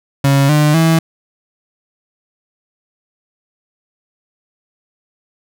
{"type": "tone with pitch steps", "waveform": "35% pulse", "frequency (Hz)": [138.59, 150.26, 162.92], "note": ["C#3", "D3", "E3"], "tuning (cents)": [0, 40, -20], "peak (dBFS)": -7, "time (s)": [0.24, 0.99], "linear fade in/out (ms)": 5, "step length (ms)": 250, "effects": []}